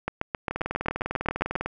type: two click trains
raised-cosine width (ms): 0.5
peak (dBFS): -11 / -14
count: 12 / 24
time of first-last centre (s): 0.08-1.555 / 0.51-1.66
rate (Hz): 7.46 / 20
effects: none